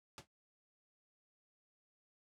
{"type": "noise with exponential decay", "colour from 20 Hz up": "pink", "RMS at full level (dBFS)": -44, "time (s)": [0.18, 0.27], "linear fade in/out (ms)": 0, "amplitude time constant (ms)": 18, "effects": ["high-pass 80 Hz 12 dB/octave", "low-pass 8000 Hz 12 dB/octave"]}